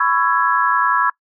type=chord; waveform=sine; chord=C# minor seventh; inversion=third; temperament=just; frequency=997.9 / 1108.7 / 1330.5 / 1663.1 Hz; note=B5 / C#6 / E6 / G#6; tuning=+18 / 0 / +16 / +2 cents; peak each=-19 dBFS; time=0-1.1 s; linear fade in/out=5 ms; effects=noise-tail reverb RT60 0.1 s tail -23 dB re dry